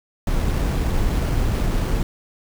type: noise with sample-and-hold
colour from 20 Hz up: brown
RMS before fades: -20 dBFS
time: 0.27-2.03 s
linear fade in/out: 2 ms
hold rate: 7350 Hz
effects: none